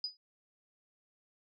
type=tone with exponential decay; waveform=sine; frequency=4957 Hz; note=D#8; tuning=7 cents flat; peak=-30 dBFS; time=0.04-0.17 s; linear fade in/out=2 ms; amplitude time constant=28 ms; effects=none